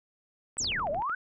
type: click train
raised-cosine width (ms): 0.5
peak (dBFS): -29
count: 8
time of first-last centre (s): 0.57-1.096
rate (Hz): 13.3
type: exponential two-way sweep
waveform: sine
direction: down then up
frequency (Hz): 8480 to 554.4 to 1565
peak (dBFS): -28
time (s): 0.58-1.15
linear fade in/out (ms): 5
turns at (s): 0.9
type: low-pass noise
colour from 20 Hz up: pink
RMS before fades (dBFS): -43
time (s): 0.6-1.01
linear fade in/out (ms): 5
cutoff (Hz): 440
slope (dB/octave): 12
effects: none